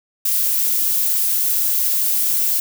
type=noise; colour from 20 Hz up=violet; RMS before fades=-18 dBFS; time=0.25-2.6 s; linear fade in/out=5 ms; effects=none